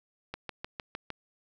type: click train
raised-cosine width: 0.3 ms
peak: -20 dBFS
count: 6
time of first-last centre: 0.34-1.103 s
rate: 6.55 Hz
effects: none